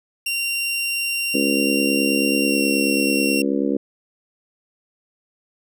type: tone with pitch glide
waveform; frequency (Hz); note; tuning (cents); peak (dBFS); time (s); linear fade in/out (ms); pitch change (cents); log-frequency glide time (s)
sawtooth; 2763 to 2738; F7 to F7; -19 to -35; -18; 0.26-3.42; 5; -16; 2.43-2.61
type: harmonic tone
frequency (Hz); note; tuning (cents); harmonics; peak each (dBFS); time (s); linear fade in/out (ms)
69.3; C#2; 0; 3 / 4 / 5 / 6 / 7 / 8; -25 / -21 / -25 / -31 / -26 / -33; 1.34-3.77; 5
effects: none